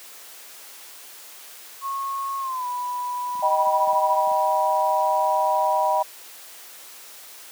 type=tone with pitch glide; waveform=sine; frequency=1094 to 986 Hz; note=C#6 to B5; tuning=-23 to -3 cents; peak=-25 dBFS; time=1.81-4.23 s; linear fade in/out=50 ms; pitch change=-180 cents; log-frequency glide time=2.39-2.66 s
type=clicks; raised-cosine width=5 ms; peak=-24 dBFS; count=7; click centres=3.354 / 3.394 / 3.672 / 3.875 / 3.932 / 4.274 / 4.316 s
type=chord; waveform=sine; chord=Eb augmented; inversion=none; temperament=just; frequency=622.3 / 777.8 / 972.3 Hz; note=Eb5 / G5 / B5; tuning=0 / -14 / -27 cents; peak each=-23 / -23 / -21 dBFS; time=3.42-6.03 s; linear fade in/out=10 ms
effects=white hiss -43 dBFS RMS until 7.51 s + high-pass 400 Hz 12 dB/octave